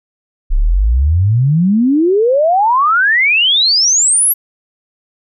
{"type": "exponential sweep", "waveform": "sine", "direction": "up", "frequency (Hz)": [30.86, 11920], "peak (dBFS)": -8, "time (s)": [0.5, 4.34], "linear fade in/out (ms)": 20, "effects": []}